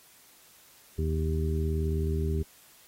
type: harmonic tone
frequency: 78.8 Hz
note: D#2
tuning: 23 cents sharp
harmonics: 1 / 2 / 3 / 4 / 5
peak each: -27 / -33 / -38 / -42 / -34 dBFS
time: 0.98-2.43 s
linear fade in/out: 10 ms
effects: white hiss -57 dBFS RMS until 2.87 s + AAC 48 kbps